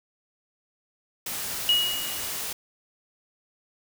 white noise, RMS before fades -32 dBFS, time 1.26-2.53 s, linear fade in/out 5 ms
sine tone with exponential decay, 2895 Hz, F#7, 38 cents flat, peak -16 dBFS, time 1.69-2.48 s, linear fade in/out 1 ms, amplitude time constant 170 ms
effects none

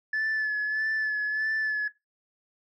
sine tone with vibrato, 1731 Hz, A6, 29 cents flat, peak -23 dBFS, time 0.13-1.88 s, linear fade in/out 5 ms, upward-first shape sine, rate 1.6 Hz, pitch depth 30 cents each way, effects noise-tail reverb RT60 0.2 s tail -19 dB re dry + tanh soft clip ceiling -23 dBFS

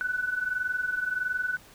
sine tone pair together, 1476.5 / 1498 Hz, F#6 / F#6, -4 / +21 cents, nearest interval unison, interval 25 cents, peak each -32 / -28 dBFS, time 0.01-1.57 s, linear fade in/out 0 ms, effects pink hiss -53 dBFS RMS until 1.74 s

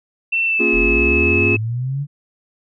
sine tone with pitch glide, 2688 to 2593 Hz, E7 to E7, +33 to -29 cents, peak -15 dBFS, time 0.32-1.57 s, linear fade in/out 10 ms, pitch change -62 cents, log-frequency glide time 0.45-0.67 s
triangle chord, Bb minor seventh, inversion none, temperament equal with one note detuned, 233.1 / 275 / 349.2 / 415.3 Hz, Bb3 / Db4 / F4 / Ab4, 0 / -14 / 0 / 0 cents, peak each -21 / -22 / -18 / -20 dBFS, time 0.59-1.57 s, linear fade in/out 20 ms
sine linear sweep, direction up, 36.63 to 146.83 Hz, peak -19 dBFS, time 0.72-2.07 s, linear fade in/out 50 ms
effects none

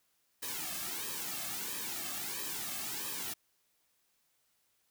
white noise with flanger, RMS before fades -39 dBFS, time 0.42-3.34 s, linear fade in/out 10 ms, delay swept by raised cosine 1.4 to 2.11 ms, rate 1.5 Hz, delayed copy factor -0.8, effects white hiss -75 dBFS RMS until 4.9 s

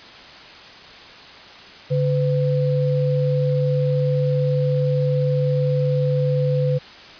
sine tone pair together, 142.53 / 505 Hz, C#3 / B4, +49 / +39 cents, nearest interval octave + minor seventh, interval 2190 cents, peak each -18 / -21 dBFS, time 1.9-6.79 s, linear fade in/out 20 ms, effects white hiss -41 dBFS RMS until 7.19 s + resampled to 11025 Hz

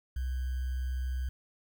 sine tone with sample-and-hold, 63.8 Hz, C2, 43 cents flat, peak -30 dBFS, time 0.16-1.29 s, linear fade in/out 5 ms, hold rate 1575 Hz, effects none

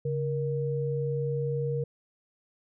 sine tone pair together, 140 / 470.9 Hz, C#3 / A#4, +18 / +18 cents, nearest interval octave + major sixth, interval 2100 cents, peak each -29 / -30 dBFS, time 0.05-1.84 s, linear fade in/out 5 ms, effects none

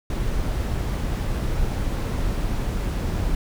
brown noise, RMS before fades -24 dBFS, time 0.1-3.35 s, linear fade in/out 2 ms, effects none

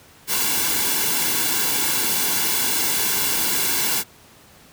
white noise with comb filter, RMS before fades -21 dBFS, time 0.27-4.04 s, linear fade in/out 50 ms, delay 1.6 ms, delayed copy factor -0.65, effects pink hiss -49 dBFS RMS until 4.72 s + high-pass 60 Hz 12 dB/octave

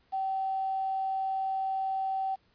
sine tone with quantisation, 769 Hz, G5, 33 cents flat, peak -28 dBFS, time 0.12-2.36 s, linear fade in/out 20 ms, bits 9, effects pink hiss -68 dBFS RMS until 2.54 s + resampled to 11025 Hz

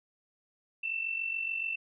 sine tone with amplitude modulation, 2677 Hz, E7, 26 cents sharp, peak -28 dBFS, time 0.83-1.76 s, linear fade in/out 10 ms, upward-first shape sine, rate 47 Hz, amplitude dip 65%, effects none

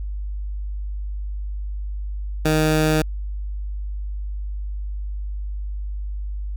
15% pulse tone, 155.4 Hz, D#3, 2 cents flat, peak -10 dBFS, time 2.45-3.02 s, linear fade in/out 5 ms, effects added 50 Hz sine -25 dBFS peak until 6.56 s

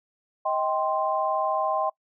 sine chord, C minor, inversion first, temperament equal with one note detuned, 630.6 / 784 / 1046.5 Hz, Eb5 / G5 / C6, +23 / 0 / 0 cents, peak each -27 dBFS, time 0.45-1.9 s, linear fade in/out 10 ms, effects noise-tail reverb RT60 0.1 s tail -23 dB re dry

